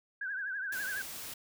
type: tone with vibrato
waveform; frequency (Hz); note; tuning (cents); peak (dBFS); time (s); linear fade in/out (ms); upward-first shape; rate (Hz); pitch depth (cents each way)
sine; 1582; G6; +15; -34; 0.21-1.02; 5; triangle; 12; 120
type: noise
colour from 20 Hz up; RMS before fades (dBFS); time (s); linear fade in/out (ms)
white; -43; 0.72-1.34; 5
effects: none